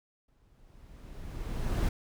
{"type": "noise with exponential growth", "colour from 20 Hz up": "brown", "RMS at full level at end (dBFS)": -26, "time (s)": [0.28, 1.89], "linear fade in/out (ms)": 5, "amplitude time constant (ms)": 350, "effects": []}